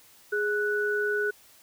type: tone pair together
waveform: sine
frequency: 415.3 / 1480 Hz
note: G#4 / F#6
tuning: 0 / 0 cents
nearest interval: octave + minor seventh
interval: 2200 cents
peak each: -27 dBFS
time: 0.32-1.31 s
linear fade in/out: 10 ms
effects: white hiss -56 dBFS RMS until 1.62 s